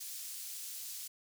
pink high-pass noise, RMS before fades -44 dBFS, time 0-1.08 s, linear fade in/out 10 ms, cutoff 5800 Hz, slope 12 dB/octave, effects none

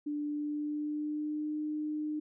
sine tone with pitch glide, 294.9 to 303.4 Hz, D4 to D#4, +7 to -44 cents, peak -32 dBFS, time 0.06-2.2 s, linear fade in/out 10 ms, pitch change +49 cents, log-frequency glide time 0.25-1.56 s, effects none

